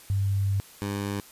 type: tone pair in turn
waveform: sine / 15% pulse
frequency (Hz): 98.5 / 100.74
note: G2 / G2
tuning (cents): +9 / +48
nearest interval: unison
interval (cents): 39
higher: second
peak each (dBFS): -22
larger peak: neither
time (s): 0.1-0.6 / 0.82-1.2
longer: first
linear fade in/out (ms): 0
effects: white hiss -50 dBFS RMS until 1.31 s + resampled to 32000 Hz